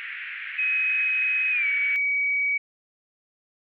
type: band-pass noise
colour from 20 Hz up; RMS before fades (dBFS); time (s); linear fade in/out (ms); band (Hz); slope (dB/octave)
white; -35; 0-1.96; 0; 1600 to 2500; 48
type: tone with pitch glide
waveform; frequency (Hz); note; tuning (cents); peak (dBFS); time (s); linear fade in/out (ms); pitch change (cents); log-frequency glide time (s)
sine; 2529 to 2266; D#7 to C#7; +28 to +37; -21; 0.58-2.58; 10; -191; 1.51-1.67
effects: none

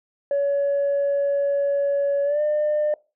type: tone with pitch glide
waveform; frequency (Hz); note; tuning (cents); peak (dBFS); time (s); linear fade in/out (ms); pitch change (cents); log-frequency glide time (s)
sine; 564 to 601; C#5 to D5; +30 to +40; -17; 0.31-2.94; 2; +110; 2.24-2.41
effects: noise-tail reverb RT60 0.3 s tail -23 dB re dry + tanh soft clip ceiling -16 dBFS

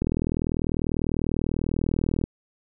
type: click train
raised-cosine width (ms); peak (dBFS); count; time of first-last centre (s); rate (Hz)
3; -12; 90; 0.02-2.239; 40.1
effects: none

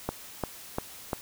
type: click train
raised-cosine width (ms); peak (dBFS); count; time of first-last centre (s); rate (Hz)
1; -14; 4; 0.09-1.132; 2.88
effects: white hiss -46 dBFS RMS until 1.21 s

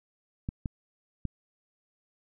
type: clicks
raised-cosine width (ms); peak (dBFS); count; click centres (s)
5; -19; 3; 0.489 / 0.658 / 1.253
effects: none

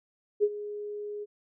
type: tone with ADSR envelope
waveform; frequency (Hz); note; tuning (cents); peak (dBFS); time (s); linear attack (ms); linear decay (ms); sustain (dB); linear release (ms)
sine; 415.3; G#4; 0; -18; 0.4-1.26; 34; 51; -16; 32
effects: none

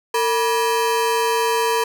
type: ring-modulated tone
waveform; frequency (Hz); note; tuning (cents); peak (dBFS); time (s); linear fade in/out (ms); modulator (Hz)
40% pulse; 713; F5; +36; -13; 0.14-1.84; 5; 258
effects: none

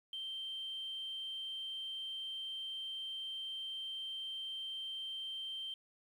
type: tone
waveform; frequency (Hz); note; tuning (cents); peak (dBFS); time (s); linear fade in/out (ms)
sine; 3136; G7; 0; -39; 0.13-5.74; 2
effects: tanh soft clip ceiling -35 dBFS + 11-bit

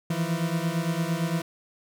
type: beating tone pair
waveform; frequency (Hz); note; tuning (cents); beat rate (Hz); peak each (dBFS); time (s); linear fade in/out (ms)
40% pulse; 162.2 / 171; E3 / F3; -28 / -36; 8.8; -27; 0.1-1.42; 5
effects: none

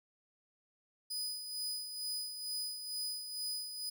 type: tone with tremolo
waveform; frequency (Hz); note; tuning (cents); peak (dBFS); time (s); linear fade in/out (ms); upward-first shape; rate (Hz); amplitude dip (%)
sawtooth; 4978; D#8; 0; -33; 1.1-3.9; 10; sine; 2.2; 55
effects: none

